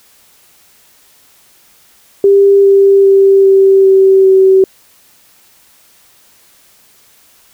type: tone with pitch steps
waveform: sine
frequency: 397.2 / 394 / 390.8 / 387.7 / 384.6 / 381.5 Hz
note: G4 / G4 / G4 / G4 / G4 / G4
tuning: +23 / +9 / -5 / -19 / -33 / -47 cents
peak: -3 dBFS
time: 2.24-4.64 s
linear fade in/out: 2 ms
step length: 400 ms
effects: white hiss -47 dBFS RMS until 7.53 s